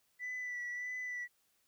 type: tone with vibrato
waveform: sine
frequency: 1975.5 Hz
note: B6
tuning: in tune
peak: -36 dBFS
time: 0.19-1.28 s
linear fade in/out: 50 ms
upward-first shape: sine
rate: 1.6 Hz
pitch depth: 25 cents each way
effects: tanh soft clip ceiling -36 dBFS + white hiss -75 dBFS RMS until 1.67 s